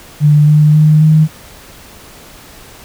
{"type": "tone with pitch steps", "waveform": "sine", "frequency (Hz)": [148.7, 151.04, 153.41, 155.82], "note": ["D3", "D3", "D#3", "D#3"], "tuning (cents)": [22, 49, -24, 3], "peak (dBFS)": -4, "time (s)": [0.2, 1.28], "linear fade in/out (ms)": 50, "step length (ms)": 270, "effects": ["pink hiss -37 dBFS RMS until 2.84 s"]}